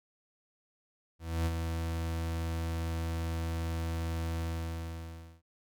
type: tone with ADSR envelope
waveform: 40% pulse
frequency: 82.41 Hz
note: E2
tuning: in tune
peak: -26 dBFS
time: 1.19-5.42 s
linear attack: 270 ms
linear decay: 37 ms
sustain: -5 dB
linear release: 1000 ms
effects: none